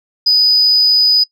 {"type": "tone", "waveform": "sine", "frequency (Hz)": 4978, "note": "D#8", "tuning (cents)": 0, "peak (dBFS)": -6, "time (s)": [0.26, 1.24], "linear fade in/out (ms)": 10, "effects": ["noise-tail reverb RT60 0.1 s tail -25 dB re dry", "tanh soft clip ceiling -4 dBFS"]}